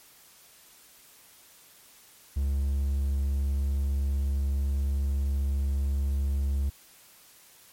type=tone; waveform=triangle; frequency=69.2 Hz; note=C#2; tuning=2 cents flat; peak=-22 dBFS; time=2.36-6.7 s; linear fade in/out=10 ms; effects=white hiss -55 dBFS RMS until 7.72 s + MP3 64 kbps